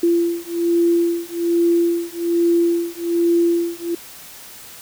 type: beating tone pair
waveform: sine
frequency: 340.6 / 341.8 Hz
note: F4 / F4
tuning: -43 / -37 cents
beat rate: 1.2 Hz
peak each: -18 dBFS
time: 0.03-3.95 s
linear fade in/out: 5 ms
effects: white hiss -39 dBFS RMS until 4.81 s